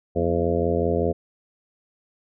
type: harmonic tone with a mistuned harmonic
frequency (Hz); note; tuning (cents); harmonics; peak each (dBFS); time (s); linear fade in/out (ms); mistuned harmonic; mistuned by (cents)
85.1; F2; -44; 1 / 2 / 3 / 4 / 5 / 6 / 7 / 8; -27 / -29 / -29 / -29 / -25 / -26 / -31 / -30; 0.15-1.13; 20; 3; -69
effects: none